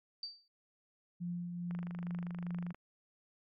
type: tone with exponential decay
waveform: sine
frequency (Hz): 4634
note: D8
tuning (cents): -24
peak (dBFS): -36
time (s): 0.23-0.48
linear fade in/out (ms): 2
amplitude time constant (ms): 53
type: tone with tremolo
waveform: sine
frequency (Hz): 174.61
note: F3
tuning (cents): 0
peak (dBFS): -35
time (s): 1.2-2.73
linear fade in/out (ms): 20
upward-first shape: triangle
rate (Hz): 2.4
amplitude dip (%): 40
type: click train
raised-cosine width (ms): 0.5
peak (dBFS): -34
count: 27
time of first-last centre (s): 1.71-2.746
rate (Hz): 25.1
effects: MP3 96 kbps